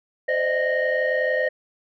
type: tone cluster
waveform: sine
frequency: 516 / 603 / 634 / 1858 Hz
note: C5 / D5 / D#5 / A#6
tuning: -24 / +46 / +32 / -6 cents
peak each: -22 / -24 / -29 / -23 dBFS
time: 0.28-1.49 s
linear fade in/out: 10 ms
effects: tanh soft clip ceiling -14 dBFS